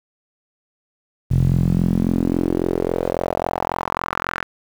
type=tone with band-pass filter sweep; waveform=sawtooth; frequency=43.65 Hz; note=F1; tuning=in tune; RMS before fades=-20 dBFS; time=1.3-4.44 s; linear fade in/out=20 ms; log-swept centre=120 to 1600 Hz; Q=3; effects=7-bit